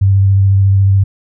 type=tone with vibrato; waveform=sine; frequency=97.7 Hz; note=G2; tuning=5 cents flat; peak=-6 dBFS; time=0.01-1.04 s; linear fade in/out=10 ms; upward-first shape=sine; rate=14 Hz; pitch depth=17 cents each way; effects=none